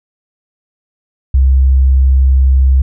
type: tone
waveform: sine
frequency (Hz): 66.1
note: C2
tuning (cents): +18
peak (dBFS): -5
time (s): 1.34-2.82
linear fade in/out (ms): 5
effects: none